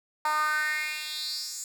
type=tone with high-pass filter sweep; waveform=10% pulse; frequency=304.7 Hz; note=D#4; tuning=36 cents flat; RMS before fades=-30 dBFS; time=0.25-1.64 s; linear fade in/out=2 ms; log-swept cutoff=960 to 7100 Hz; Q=4.7; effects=none